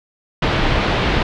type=low-pass noise; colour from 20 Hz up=pink; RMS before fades=-17 dBFS; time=0.42-1.23 s; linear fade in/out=5 ms; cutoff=3700 Hz; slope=24 dB/octave; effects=none